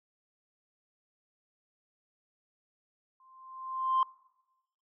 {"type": "tone with exponential growth", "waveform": "sine", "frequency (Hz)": 1046.5, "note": "C6", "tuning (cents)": 0, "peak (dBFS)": -20, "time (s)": [3.2, 4.03], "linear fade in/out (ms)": 2, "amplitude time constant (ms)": 180, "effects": ["noise-tail reverb RT60 1.0 s tail -24 dB re dry", "tanh soft clip ceiling -20 dBFS"]}